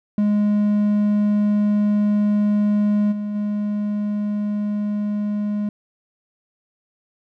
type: tone with level steps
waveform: triangle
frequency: 207.7 Hz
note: G#3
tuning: in tune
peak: -13 / -21 / -18 dBFS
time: 0.18-5.69 s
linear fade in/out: 2 ms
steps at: 3.11 / 3.34 s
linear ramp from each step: 20 ms
effects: none